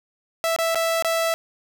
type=tone with dropouts; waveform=sawtooth; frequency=659.3 Hz; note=E5; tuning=in tune; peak=-16 dBFS; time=0.44-1.34 s; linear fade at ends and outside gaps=0 ms; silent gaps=0.563-0.587 / 0.747-0.756 / 1.024-1.047 s; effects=none